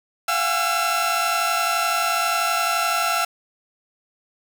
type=tone cluster; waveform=sawtooth; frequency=687 / 738 / 820 / 1342 Hz; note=F5 / F#5 / G#5 / E6; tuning=-29 / -5 / -22 / +31 cents; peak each=-22 / -24 / -26 / -18 dBFS; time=0.28-3.25 s; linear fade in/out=5 ms; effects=7-bit